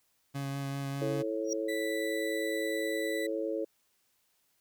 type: tone with vibrato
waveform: 30% pulse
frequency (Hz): 138.59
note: C#3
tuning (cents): 0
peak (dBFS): -31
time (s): 0.34-1.23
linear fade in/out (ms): 20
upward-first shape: sine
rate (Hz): 5.1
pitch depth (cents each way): 12
type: harmonic tone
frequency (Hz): 109.8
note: A2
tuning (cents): -3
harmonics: 3 / 4 / 5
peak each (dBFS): -35 / -35 / -35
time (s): 1.01-3.65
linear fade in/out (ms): 10
type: tone with exponential growth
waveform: triangle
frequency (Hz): 5710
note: F8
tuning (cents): +37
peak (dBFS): -28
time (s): 1.44-1.53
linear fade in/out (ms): 1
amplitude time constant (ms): 19
type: tone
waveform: 35% pulse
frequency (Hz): 1976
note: B6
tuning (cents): 0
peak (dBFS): -35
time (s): 1.68-3.27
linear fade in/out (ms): 10
effects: white hiss -73 dBFS RMS until 4.6 s